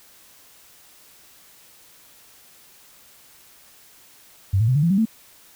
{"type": "tone with pitch steps", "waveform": "sine", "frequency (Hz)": [96.9, 111.31, 127.86, 146.87, 168.71, 193.8, 222.6], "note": ["G2", "A2", "C3", "D3", "E3", "G3", "A3"], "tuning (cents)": [-20, 20, -40, 0, 40, -20, 20], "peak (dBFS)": -15, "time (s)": [4.53, 5.055], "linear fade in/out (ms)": 10, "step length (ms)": 75, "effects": ["white hiss -51 dBFS RMS until 5.55 s"]}